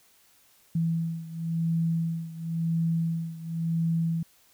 sine beating tone pair, 164.81 / 165.76 Hz, E3 / E3, 0 / +10 cents, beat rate 0.95 Hz, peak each -27 / -30 dBFS, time 0.75-4.23 s, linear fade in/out 5 ms, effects white hiss -61 dBFS RMS until 4.53 s

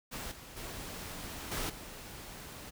pink noise with level steps, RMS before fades -41 / -50 / -43 / -36 / -47 dBFS, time 0.11-2.71 s, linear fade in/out 20 ms, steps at 0.31 / 0.56 / 1.51 / 1.69 s, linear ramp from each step 10 ms, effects none

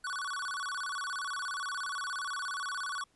square tone with vibrato, 1293 Hz, E6, 34 cents flat, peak -35 dBFS, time 0.04-3.04 s, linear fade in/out 5 ms, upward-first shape square, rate 17 Hz, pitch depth 240 cents each way, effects pink hiss -70 dBFS RMS until 3.15 s + resampled to 24000 Hz

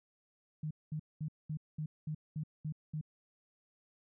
sine tone bursts, 153.7 Hz, D#3, 21 cents flat, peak -35 dBFS, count 9, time 0.63-3.012 s, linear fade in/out 5 ms, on 78 ms, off 210 ms, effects none

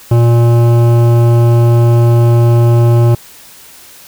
triangle tone with hard clipping, 117.9 Hz, A#2, 20 cents sharp, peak -7 dBFS, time 0.11-3.15 s, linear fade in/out 5 ms, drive 18 dB, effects white hiss -37 dBFS RMS until 4.07 s

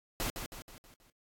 pink noise with echo, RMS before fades -34 dBFS, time 0.2-0.3 s, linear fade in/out 0 ms, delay 160 ms, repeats 5, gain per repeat -6 dB, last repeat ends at 1.1 s, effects AAC 64 kbps

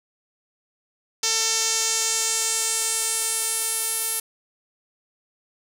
sawtooth tone with band-pass filter sweep, 447.5 Hz, A4, 29 cents sharp, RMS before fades -24 dBFS, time 1.23-4.2 s, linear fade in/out 5 ms, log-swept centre 6000 to 11000 Hz, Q 2.5, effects none

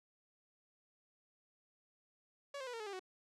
sawtooth tone with pitch steps, 564 / 526.2 / 491 / 458.1 / 427.4 / 398.8 / 372.1 Hz, C#5 / C5 / B4 / A#4 / G#4 / G4 / F#4, +30 / +10 / -10 / -30 / +50 / +30 / +10 cents, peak -39 dBFS, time 2.54-2.995 s, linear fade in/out 5 ms, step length 65 ms, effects low-pass 7000 Hz 12 dB/octave

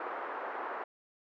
white band-pass noise, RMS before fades -39 dBFS, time 0-0.84 s, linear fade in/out 5 ms, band 380 to 1400 Hz, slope 24 dB/octave, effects none

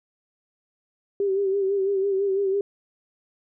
sine tone with vibrato, 392 Hz, G4, in tune, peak -20 dBFS, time 1.2-2.61 s, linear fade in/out 2 ms, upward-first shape sine, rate 6 Hz, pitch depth 52 cents each way, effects none

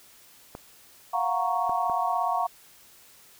clicks, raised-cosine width 1 ms, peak -23 dBFS, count 3, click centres 0.551 / 1.695 / 1.898 s
sine chord, Gb major seventh, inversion third, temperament equal with one note detuned, 698.5 / 735.3 / 932.3 / 1108.7 Hz, F5 / Gb5 / Bb5 / Db6, 0 / -11 / 0 / 0 cents, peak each -29 dBFS, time 1.13-2.47 s, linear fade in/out 10 ms
effects white hiss -54 dBFS RMS until 3.39 s

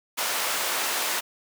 pink high-pass noise, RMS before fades -27 dBFS, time 0.17-1.21 s, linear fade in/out 20 ms, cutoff 680 Hz, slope 12 dB/octave, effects none

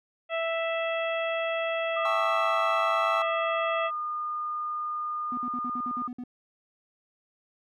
harmonic tone, 659.3 Hz, E5, in tune, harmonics 1 / 2 / 3 / 4 / 5, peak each -28 / -35 / -36 / -35 / -41 dBFS, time 0.29-3.91 s, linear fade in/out 50 ms
sine tone, 1218 Hz, D#6, 37 cents flat, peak -29 dBFS, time 1.96-6.08 s, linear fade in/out 10 ms
triangle chord, A dominant seventh, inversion third, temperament equal, 784 / 880 / 1108.7 / 1318.5 Hz, G5 / A5 / C#6 / E6, 0 / 0 / 0 / 0 cents, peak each -34 / -35 / -30 / -29 dBFS, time 2.05-3.22 s, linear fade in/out 2 ms
triangle tone bursts, 246.9 Hz, B3, in tune, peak -32 dBFS, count 9, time 5.32-6.238 s, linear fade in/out 2 ms, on 54 ms, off 54 ms
effects none

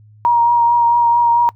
sine tone with vibrato, 945 Hz, A#5, 23 cents sharp, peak -9 dBFS, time 0.25-1.49 s, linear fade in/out 0 ms, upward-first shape triangle, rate 4.5 Hz, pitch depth 20 cents each way, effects noise-tail reverb RT60 0.1 s tail -24 dB re dry + added 106 Hz sine -42 dBFS peak until 1.55 s

